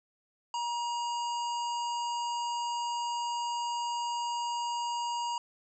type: harmonic tone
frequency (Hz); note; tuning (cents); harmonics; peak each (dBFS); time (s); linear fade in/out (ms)
950; A#5; +33; 1 / 3 / 5 / 7 / 8; -31 / -41 / -45 / -48 / -49; 0.54-5.38; 2
effects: none